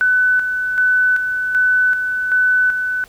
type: tone with tremolo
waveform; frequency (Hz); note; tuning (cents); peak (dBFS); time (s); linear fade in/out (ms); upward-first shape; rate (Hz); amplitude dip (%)
sine; 1500; F#6; +23; -11; 0.01-3.04; 0; square; 1.3; 50
effects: pink hiss -47 dBFS RMS until 3.08 s